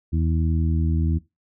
harmonic tone, 80.9 Hz, E2, 32 cents flat, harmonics 1 / 2 / 3 / 4, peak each -20 / -26 / -30 / -32 dBFS, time 0.12-1.19 s, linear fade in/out 20 ms, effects noise-tail reverb RT60 0.2 s tail -17 dB re dry

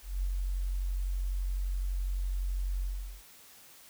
sine tone with ADSR envelope, 45.94 Hz, F#1, 12 cents flat, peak -27 dBFS, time 0.02-3.23 s, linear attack 210 ms, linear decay 47 ms, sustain -2 dB, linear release 420 ms, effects white hiss -55 dBFS RMS until 3.89 s

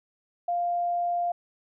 sine tone, 698.5 Hz, F5, in tune, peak -24 dBFS, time 0.48-1.32 s, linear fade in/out 5 ms, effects none

